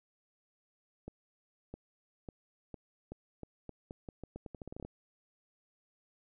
accelerating click train, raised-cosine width 2 ms, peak -30 dBFS, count 20, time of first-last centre 1.08-4.85 s, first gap 660 ms, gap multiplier 0.83, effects none

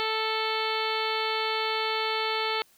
harmonic tone, 440 Hz, A4, in tune, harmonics 1 / 2 / 3 / 4 / 5 / 6 / 7 / 8 / 9 / 10, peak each -32 / -32 / -33 / -39 / -34 / -38 / -36 / -37 / -41 / -37 dBFS, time 0-2.62 s, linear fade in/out 0 ms, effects white hiss -61 dBFS RMS until 2.77 s

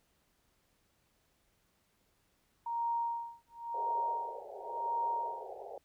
sine tone with tremolo, 934 Hz, A#5, 3 cents sharp, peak -30 dBFS, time 2.66-5.63 s, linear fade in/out 5 ms, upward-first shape sine, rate 0.95 Hz, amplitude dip 100%
pink band-pass noise, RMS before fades -46 dBFS, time 3.74-5.78 s, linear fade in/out 2 ms, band 390 to 840 Hz, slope 96 dB/octave
effects pink hiss -74 dBFS RMS until 5.84 s

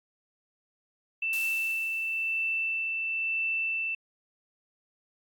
sine tone with tremolo, 2663 Hz, E7, 17 cents sharp, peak -26 dBFS, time 1.22-3.95 s, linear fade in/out 5 ms, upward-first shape sine, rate 1 Hz, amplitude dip 25%
blue noise with exponential decay, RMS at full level -36 dBFS, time 1.33-2.9 s, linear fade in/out 0 ms, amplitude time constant 340 ms
effects AAC 64 kbps

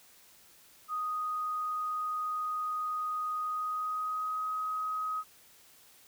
sine tone with pitch glide, 1244.5 to 1262.6 Hz, D#6 to D#6, 0 to +25 cents, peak -31 dBFS, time 0.88-5.24 s, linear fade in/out 50 ms, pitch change +25 cents, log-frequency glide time 3.41-4.49 s, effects white hiss -59 dBFS RMS until 6.07 s

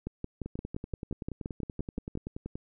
two click trains, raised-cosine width 3 ms, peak -24 / -21 dBFS, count 23 / 13, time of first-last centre 0.46-2.555 / 0.07-2.153 s, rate 10.5 / 5.76 Hz, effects none

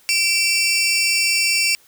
20% pulse tone pair together, 2325 / 2705 Hz, D7 / E7, -18 / +44 cents, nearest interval minor third, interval 262 cents, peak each -14 dBFS, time 0.09-1.75 s, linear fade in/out 0 ms, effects white hiss -53 dBFS RMS until 1.87 s

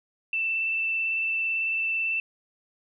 sine tone with vibrato, 2661 Hz, E7, 16 cents sharp, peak -24 dBFS, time 0.33-2.2 s, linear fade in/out 2 ms, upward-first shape square, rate 18 Hz, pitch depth 11 cents each way, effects none

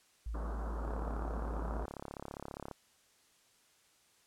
sine tone, 55.3 Hz, A1, 9 cents sharp, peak -36 dBFS, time 0.26-1.85 s, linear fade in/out 5 ms
pink band-pass noise, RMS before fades -45 dBFS, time 0.34-1.86 s, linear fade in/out 5 ms, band 150 to 1400 Hz, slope 48 dB/octave
click train, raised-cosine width 1 ms, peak -28 dBFS, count 66, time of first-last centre 0.85-2.712 s, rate 34.9 Hz
effects white hiss -68 dBFS RMS until 4.26 s + low-pass 10000 Hz 12 dB/octave

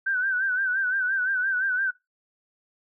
sine tone with vibrato, 1531 Hz, G6, 41 cents flat, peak -22 dBFS, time 0.06-1.91 s, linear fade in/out 10 ms, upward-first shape sine, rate 5.8 Hz, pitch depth 75 cents each way, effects noise-tail reverb RT60 0.2 s tail -22 dB re dry

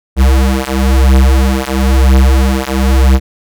square beating tone pair, 65.41 / 66.41 Hz, C2 / C2, 0 / +26 cents, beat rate 1 Hz, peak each -10 dBFS, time 0.16-3.2 s, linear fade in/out 50 ms, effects none

